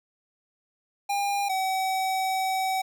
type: tone pair in turn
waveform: square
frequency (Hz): 805 / 759.8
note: G5 / F#5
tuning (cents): +46 / +46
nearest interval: minor second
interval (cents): 100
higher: first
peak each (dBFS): -25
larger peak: neither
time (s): 1.09-1.49 / 1.49-2.82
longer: second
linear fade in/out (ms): 10
effects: none